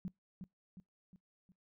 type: tone with echo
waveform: sine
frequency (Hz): 185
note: F#3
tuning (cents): 0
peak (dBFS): -37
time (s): 0.05-0.08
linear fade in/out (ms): 0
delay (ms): 360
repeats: 4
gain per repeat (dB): -6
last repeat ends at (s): 1.52
effects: noise-tail reverb RT60 0.2 s tail -25 dB re dry